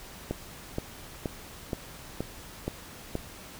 click train, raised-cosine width 2 ms, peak -16 dBFS, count 7, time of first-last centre 0.31-3.154 s, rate 2.11 Hz, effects pink hiss -46 dBFS RMS until 3.59 s

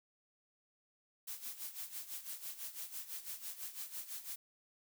blue noise with tremolo, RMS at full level -43 dBFS, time 1.27-4.36 s, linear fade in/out 10 ms, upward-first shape sine, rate 6 Hz, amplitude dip 75%, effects none

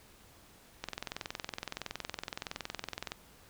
click train, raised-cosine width 0.2 ms, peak -19 dBFS, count 50, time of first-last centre 0.84-3.119 s, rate 21.5 Hz, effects pink hiss -59 dBFS RMS until 3.49 s

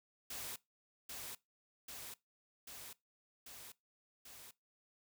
white noise with echo, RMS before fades -45 dBFS, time 0.3-0.56 s, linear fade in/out 5 ms, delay 790 ms, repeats 5, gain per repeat -2 dB, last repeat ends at 4.51 s, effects noise-tail reverb RT60 0.2 s tail -21 dB re dry

